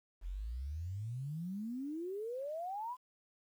sine exponential sweep, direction up, 41.2 to 1037 Hz, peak -38 dBFS, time 0.21-2.97 s, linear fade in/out 50 ms, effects 11-bit

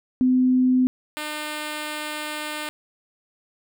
sine / 5% pulse tone pair in turn, 254.8 / 302.5 Hz, C4 / D#4, -46 / -49 cents, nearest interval minor third, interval 297 cents, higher second, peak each -15 / -17 dBFS, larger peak first, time 0.21-0.87 / 1.17-2.69 s, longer second, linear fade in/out 0 ms, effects none

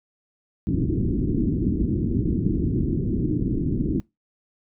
white low-pass noise, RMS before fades -23 dBFS, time 0.67-4 s, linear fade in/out 0 ms, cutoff 340 Hz, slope 48 dB/octave, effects noise-tail reverb RT60 0.2 s tail -23 dB re dry

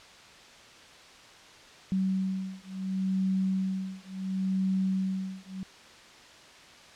sine beating tone pair, 189.4 / 190.11 Hz, F#3 / F#3, +41 / +47 cents, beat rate 0.71 Hz, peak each -30 dBFS, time 1.92-5.63 s, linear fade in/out 0 ms, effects white hiss -51 dBFS RMS until 6.95 s + low-pass 5000 Hz 12 dB/octave

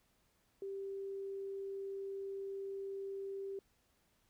sine tone, 392 Hz, G4, in tune, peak -40 dBFS, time 0.62-3.59 s, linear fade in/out 2 ms, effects pink hiss -75 dBFS RMS until 4.29 s

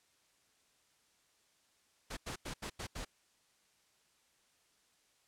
pink noise bursts at uneven times, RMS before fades -42 dBFS, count 6, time 2.1-2.17 / 2.26-2.36 / 2.45-2.54 / 2.62-2.7 / 2.79-2.87 / 2.95-3.05 s, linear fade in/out 10 ms, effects white hiss -72 dBFS RMS until 5.27 s + low-pass 9000 Hz 12 dB/octave

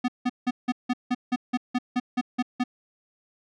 square tone bursts, 248.4 Hz, B3, 10 cents sharp, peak -22 dBFS, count 13, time 0.04-2.639 s, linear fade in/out 10 ms, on 43 ms, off 170 ms, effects low-pass 4000 Hz 12 dB/octave

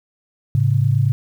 sine tone pair together, 107.89 / 136.6 Hz, A2 / C#3, -34 / -25 cents, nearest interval major third, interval 409 cents, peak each -16 dBFS, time 0.55-1.12 s, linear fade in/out 0 ms, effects 8-bit

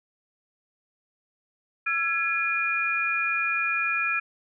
sine tone cluster, 1345 / 1669 / 2429 Hz, E6 / G#6 / D#7, +34 / +8 / -42 cents, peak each -29 / -30 / -25 dBFS, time 1.86-4.2 s, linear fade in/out 10 ms, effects none

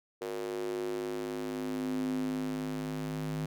square tone with high-pass filter sweep, 51.91 Hz, G#1, in tune, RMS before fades -35 dBFS, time 0.21-3.46 s, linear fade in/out 5 ms, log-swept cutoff 420 to 180 Hz, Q 5.4, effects none

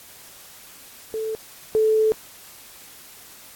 sine tone pair in turn, 440 / 436.2 Hz, A4 / A4, 0 / -15 cents, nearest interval unison, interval 15 cents, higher first, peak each -24 / -15 dBFS, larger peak second, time 1.14-1.35 / 1.75-2.12 s, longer second, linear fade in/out 0 ms, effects white hiss -45 dBFS RMS until 3.55 s + AAC 64 kbps

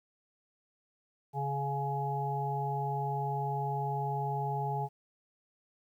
harmonic tone, 140 Hz, C#3, 18 cents sharp, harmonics 1 / 3 / 5 / 6, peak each -34 / -40 / -41 / -34 dBFS, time 1.33-4.89 s, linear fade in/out 50 ms, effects 11-bit

